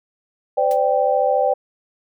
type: chord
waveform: sine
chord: C suspended second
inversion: none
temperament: equal with one note detuned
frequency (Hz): 513.4 / 587.3 / 784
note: C5 / D5 / G5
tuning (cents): -33 / 0 / 0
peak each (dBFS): -19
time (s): 0.57-1.54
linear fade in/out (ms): 10
type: noise with exponential decay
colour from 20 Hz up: white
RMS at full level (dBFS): -33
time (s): 0.71-0.8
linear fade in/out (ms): 0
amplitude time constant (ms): 18
effects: none